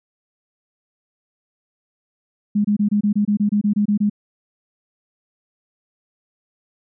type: tone bursts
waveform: sine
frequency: 206.9 Hz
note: G#3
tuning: 6 cents flat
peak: -14 dBFS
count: 13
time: 2.55-4.098 s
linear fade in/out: 10 ms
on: 96 ms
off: 25 ms
effects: none